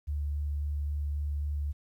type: tone with vibrato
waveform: sine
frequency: 73 Hz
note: D2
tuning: 10 cents flat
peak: -29 dBFS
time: 0.07-1.73 s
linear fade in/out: 20 ms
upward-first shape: square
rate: 3.7 Hz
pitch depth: 8 cents each way
effects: 11-bit

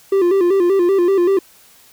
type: tone with vibrato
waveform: triangle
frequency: 370 Hz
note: F#4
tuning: in tune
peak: -9 dBFS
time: 0.12-1.39 s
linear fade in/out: 5 ms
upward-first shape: square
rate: 5.2 Hz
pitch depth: 96 cents each way
effects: white hiss -48 dBFS RMS until 1.92 s

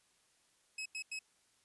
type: tone bursts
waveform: sawtooth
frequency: 2565 Hz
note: E7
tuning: 48 cents flat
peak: -36 dBFS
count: 3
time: 0.78-1.191 s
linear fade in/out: 5 ms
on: 77 ms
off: 90 ms
effects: white hiss -72 dBFS RMS until 1.64 s + resampled to 24000 Hz

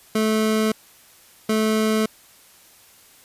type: tone pair in turn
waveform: 25% pulse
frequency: 217.7 / 217.7 Hz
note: A3 / A3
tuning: -18 / -18 cents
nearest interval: unison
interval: 0 cents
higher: neither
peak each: -14 dBFS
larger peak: neither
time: 0.15-0.72 / 1.49-2.06 s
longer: neither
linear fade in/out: 5 ms
effects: white hiss -51 dBFS RMS until 3.24 s + resampled to 32000 Hz

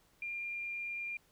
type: tone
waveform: sine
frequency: 2397 Hz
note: D7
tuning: 35 cents sharp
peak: -37 dBFS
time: 0.22-1.17 s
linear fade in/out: 2 ms
effects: pink hiss -69 dBFS RMS until 1.31 s

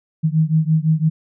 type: beating tone pair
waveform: sine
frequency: 155.56 / 161.46 Hz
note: D#3 / E3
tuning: 0 / -36 cents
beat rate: 5.9 Hz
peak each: -16 / -17 dBFS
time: 0.23-1.1 s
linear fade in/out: 20 ms
effects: none

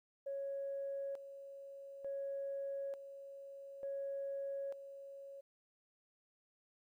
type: tone with tremolo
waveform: sine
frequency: 553 Hz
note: C#5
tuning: 4 cents flat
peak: -38 dBFS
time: 0.26-5.41 s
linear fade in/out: 10 ms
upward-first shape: square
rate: 0.56 Hz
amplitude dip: 70%
effects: tanh soft clip ceiling -34 dBFS + 13-bit

